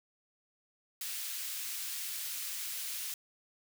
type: high-pass noise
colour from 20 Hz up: white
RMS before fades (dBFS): -39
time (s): 1.01-3.14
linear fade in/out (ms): 2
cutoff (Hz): 2000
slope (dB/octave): 12
effects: none